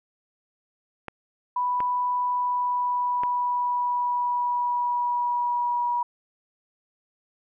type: clicks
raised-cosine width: 0.5 ms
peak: -18 dBFS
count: 3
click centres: 1.083 / 1.804 / 3.235 s
type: tone with pitch glide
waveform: sine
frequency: 987.8 to 965.2 Hz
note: B5 to B5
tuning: 0 to -40 cents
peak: -22 dBFS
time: 1.56-6.03 s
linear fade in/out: 5 ms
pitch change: -40 cents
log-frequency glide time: 2.18-5.9 s
effects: none